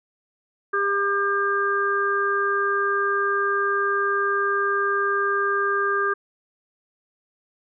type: harmonic tone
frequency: 400 Hz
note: G4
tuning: 35 cents sharp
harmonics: 1 / 3 / 4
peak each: -25 / -23 / -24 dBFS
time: 0.73-6.14 s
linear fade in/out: 10 ms
effects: none